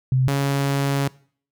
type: tone pair in turn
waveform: sine / sawtooth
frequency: 129.9 / 139.3 Hz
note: C3 / C#3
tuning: -12 / +9 cents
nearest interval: minor second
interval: 121 cents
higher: second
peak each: -15 dBFS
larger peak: neither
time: 0.12-0.28 / 0.28-1.08 s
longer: second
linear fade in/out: 2 ms
effects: noise-tail reverb RT60 0.5 s tail -22 dB re dry